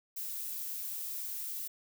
violet noise, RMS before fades -39 dBFS, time 0.16-1.68 s, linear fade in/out 10 ms, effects none

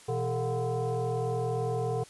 sine tone with frequency modulation, 164.81 Hz, E3, in tune, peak -27 dBFS, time 0.08-2.04 s, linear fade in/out 10 ms, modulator 287 Hz, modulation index 2, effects white hiss -53 dBFS RMS until 2.09 s + resampled to 24000 Hz

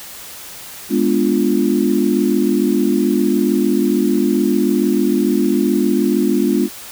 sine chord, G# diminished seventh, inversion none, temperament equal, 207.7 / 246.9 / 293.7 / 349.2 Hz, G#3 / B3 / D4 / F4, 0 / 0 / 0 / 0 cents, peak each -18 dBFS, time 0.89-6.69 s, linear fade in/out 50 ms, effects white hiss -34 dBFS RMS until 6.91 s

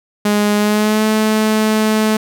sawtooth tone with pitch glide, 207.7 to 216.6 Hz, G#3 to A3, 0 to -27 cents, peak -8 dBFS, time 0.25-2.17 s, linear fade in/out 5 ms, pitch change +73 cents, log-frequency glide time 0.57-1.04 s, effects none

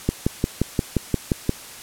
click train, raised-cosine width 3 ms, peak -5 dBFS, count 9, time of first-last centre 0.09-1.494 s, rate 5.7 Hz, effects white hiss -39 dBFS RMS until 1.82 s + low-pass 12000 Hz 12 dB/octave

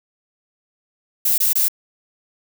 violet noise bursts, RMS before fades -17 dBFS, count 3, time 1.25-1.684 s, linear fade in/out 5 ms, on 130 ms, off 22 ms, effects none

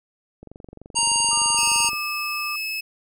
click train, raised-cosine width 2 ms, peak -27 dBFS, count 36, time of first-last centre 0.43-1.932 s, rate 23.3 Hz
harmonic tone, 932.3 Hz, A#5, in tune, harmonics 1 / 3 / 5 / 7 / 9 / 10, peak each -25 / -25 / -25 / -25 / -25 / -25 dBFS, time 0.95-1.9 s, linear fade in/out 20 ms
sine tone with pitch glide, 1205 to 1192.5 Hz, D6 to D6, +44 to +26 cents, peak -30 dBFS, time 1.31-2.56 s, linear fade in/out 5 ms, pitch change -18 cents, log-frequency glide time 1.59-2.11 s
30% pulse tone, 2593 Hz, E7, 29 cents flat, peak -23 dBFS, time 1.57-2.81 s, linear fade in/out 10 ms
effects none

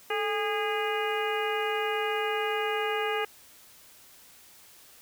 harmonic tone with a mistuned harmonic, 410.2 Hz, G#4, 21 cents flat, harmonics 1 / 2 / 3 / 4 / 5 / 6 / 7, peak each -30 / -33 / -35 / -36 / -37 / -38 / -38 dBFS, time 0.1-3.25 s, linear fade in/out 5 ms, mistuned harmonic 1, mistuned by +100 cents, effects white hiss -54 dBFS RMS until 5.01 s

